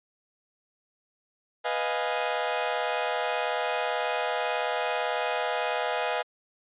sawtooth chord, F half-diminished seventh, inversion second, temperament equal with one note detuned, 493.9 / 622.3 / 700.5 / 830.6 Hz, Cb5 / Eb5 / F5 / Ab5, 0 / 0 / +5 / 0 cents, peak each -28 dBFS, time 1.64-6.23 s, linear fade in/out 20 ms, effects resampled to 8000 Hz

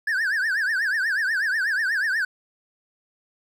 triangle tone with vibrato, 1657 Hz, G#6, 4 cents flat, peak -19 dBFS, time 0.07-2.25 s, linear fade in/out 5 ms, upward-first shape triangle, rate 8.2 Hz, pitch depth 220 cents each way, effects none

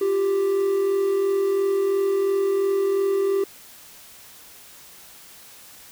triangle tone pair together, 350.1 / 393 Hz, F4 / G4, +4 / +4 cents, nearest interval major second, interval 200 cents, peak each -27 / -17 dBFS, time 0.01-3.44 s, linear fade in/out 5 ms, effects white hiss -46 dBFS RMS until 5.91 s

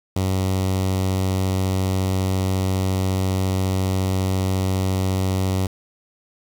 sawtooth tone with notch filter, 94.5 Hz, F#2, 37 cents sharp, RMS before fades -21 dBFS, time 0.16-5.67 s, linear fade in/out 5 ms, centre 1700 Hz, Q 1.1, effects 7-bit

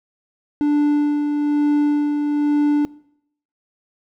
triangle tone with tremolo, 293.7 Hz, D4, in tune, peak -11 dBFS, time 0.61-2.85 s, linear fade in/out 0 ms, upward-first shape sine, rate 1.1 Hz, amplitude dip 40%, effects noise-tail reverb RT60 0.7 s tail -22 dB re dry

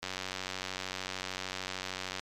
click train, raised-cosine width 0.2 ms, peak -18 dBFS, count 203, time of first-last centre 0.03-2.195 s, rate 93.3 Hz, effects MP3 96 kbps

